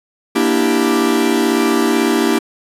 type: chord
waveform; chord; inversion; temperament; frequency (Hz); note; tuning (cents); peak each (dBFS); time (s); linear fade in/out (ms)
45% pulse; E half-diminished seventh; second; equal with one note detuned; 235.5 / 293.7 / 329.6 / 392; Bb3 / D4 / E4 / G4; +18 / 0 / 0 / 0; -18; 0.35-2.39; 10
effects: resampled to 32000 Hz